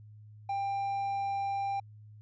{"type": "tone with hard clipping", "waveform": "triangle", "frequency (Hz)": 793, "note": "G5", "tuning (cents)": 20, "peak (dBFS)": -31, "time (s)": [0.49, 1.8], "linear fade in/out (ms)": 5, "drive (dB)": 6, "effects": ["added 106 Hz sine -49 dBFS peak until 2.21 s", "resampled to 16000 Hz"]}